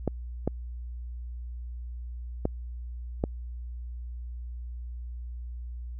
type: clicks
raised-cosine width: 2 ms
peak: -12 dBFS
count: 4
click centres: 0.077 / 0.476 / 2.454 / 3.239 s
effects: added 60 Hz sine -35 dBFS peak until 5.99 s